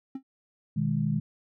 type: tone with exponential decay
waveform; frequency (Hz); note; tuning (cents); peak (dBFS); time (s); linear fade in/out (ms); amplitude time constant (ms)
triangle; 266.4; C4; +31; -27; 0.15-0.23; 5; 16
type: chord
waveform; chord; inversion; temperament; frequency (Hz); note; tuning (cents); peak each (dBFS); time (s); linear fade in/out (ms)
sine; G# minor; first; equal; 123.47 / 155.56 / 207.7; B2 / D#3 / G#3; 0 / 0 / 0; -31 / -27 / -29; 0.76-1.2; 10
effects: none